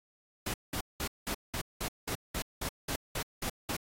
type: noise bursts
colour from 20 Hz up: pink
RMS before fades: -35 dBFS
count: 13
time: 0.46-3.767 s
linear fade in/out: 5 ms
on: 79 ms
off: 190 ms
effects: AAC 48 kbps